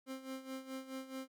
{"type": "tone with tremolo", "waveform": "30% pulse", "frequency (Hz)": 263.9, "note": "C4", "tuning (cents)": 15, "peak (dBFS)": -38, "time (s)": [0.06, 1.28], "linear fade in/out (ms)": 50, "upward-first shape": "sine", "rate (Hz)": 4.7, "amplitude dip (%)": 75, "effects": []}